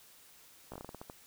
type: slowing click train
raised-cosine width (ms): 1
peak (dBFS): -30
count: 10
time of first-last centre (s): 0.72-1.099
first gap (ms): 16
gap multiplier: 1.23
effects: white hiss -59 dBFS RMS until 1.26 s